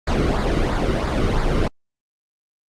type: noise with flanger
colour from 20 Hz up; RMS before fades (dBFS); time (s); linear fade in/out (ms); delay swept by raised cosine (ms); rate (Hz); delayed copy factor
brown; -19; 0.07-1.68; 5; 0.33 to 1.21; 3; -0.6
effects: low-pass 6000 Hz 12 dB/octave + Opus 48 kbps